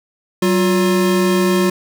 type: tone pair together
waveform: square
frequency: 188.94 / 356.4 Hz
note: F#3 / F4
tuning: +37 / +35 cents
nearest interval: major seventh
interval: 1098 cents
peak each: -16 dBFS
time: 0.42-1.7 s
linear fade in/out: 5 ms
effects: none